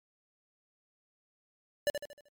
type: tone with echo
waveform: square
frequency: 582 Hz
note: D5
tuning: 16 cents flat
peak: -26 dBFS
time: 1.87-1.9 s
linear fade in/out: 0 ms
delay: 77 ms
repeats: 5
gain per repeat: -7 dB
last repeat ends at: 2.285 s
effects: MP3 96 kbps